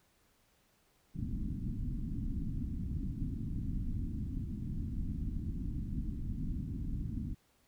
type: low-pass noise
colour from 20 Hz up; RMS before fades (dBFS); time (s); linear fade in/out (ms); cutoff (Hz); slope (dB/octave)
pink; -37; 1.14-7.35; 20; 280; 48
effects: pink hiss -71 dBFS RMS until 7.67 s